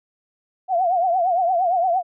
sine tone with vibrato, 717 Hz, F5, 45 cents sharp, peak -16 dBFS, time 0.68-2.03 s, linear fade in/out 50 ms, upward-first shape triangle, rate 8.7 Hz, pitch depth 140 cents each way, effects none

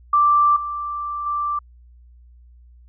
sine tone with level steps, 1174.7 Hz, D6, in tune, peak -12 / -24 / -20 dBFS, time 0.13-1.59 s, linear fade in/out 5 ms, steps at 0.56 / 1.26 s, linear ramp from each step 5 ms, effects added 60 Hz sine -45 dBFS peak until 2.88 s

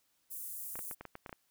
pink high-pass noise, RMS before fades -43 dBFS, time 0.3-0.95 s, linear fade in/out 20 ms, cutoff 9700 Hz, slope 24 dB/octave
clicks, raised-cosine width 0.5 ms, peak -29 dBFS, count 9, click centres 0.756 / 0.791 / 0.912 / 1.01 / 1.053 / 1.154 / 1.262 / 1.294 / 1.328 s
effects white hiss -75 dBFS RMS until 1.5 s

